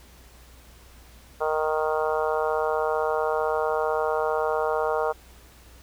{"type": "harmonic tone", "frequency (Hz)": 155.56, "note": "D#3", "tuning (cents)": 0, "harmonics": [3, 4, 5, 6, 7, 8, 9], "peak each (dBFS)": [-26, -28, -30, -32, -33, -34, -35], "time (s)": [1.4, 5.13], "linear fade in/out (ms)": 20, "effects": ["added 60 Hz sine -50 dBFS peak until 5.82 s", "pink hiss -53 dBFS RMS until 5.82 s"]}